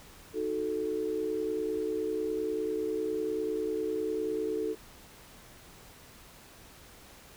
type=chord; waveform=sine; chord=D# diminished; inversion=none; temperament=equal; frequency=311.1 / 370 / 440 Hz; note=D#4 / F#4 / A4; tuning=0 / 0 / 0 cents; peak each=-36 / -36 / -31 dBFS; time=0.33-4.76 s; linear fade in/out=50 ms; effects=pink hiss -53 dBFS RMS until 7.36 s